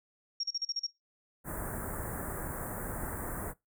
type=tone bursts; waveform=sine; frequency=5570 Hz; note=F8; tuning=5 cents flat; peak=-30 dBFS; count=7; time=0.4-0.867 s; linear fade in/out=5 ms; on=35 ms; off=37 ms
type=band-stop noise; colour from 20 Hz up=pink; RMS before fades=-38 dBFS; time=1.44-3.54 s; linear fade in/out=50 ms; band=1800 to 8300 Hz; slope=48 dB/octave
effects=noise-tail reverb RT60 0.2 s tail -22 dB re dry